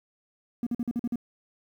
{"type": "tone bursts", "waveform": "triangle", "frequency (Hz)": 238.1, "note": "A#3", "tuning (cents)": 37, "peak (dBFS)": -22, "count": 7, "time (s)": [0.63, 1.158], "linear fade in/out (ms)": 2, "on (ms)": 36, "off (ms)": 46, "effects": ["tanh soft clip ceiling -22 dBFS", "10-bit"]}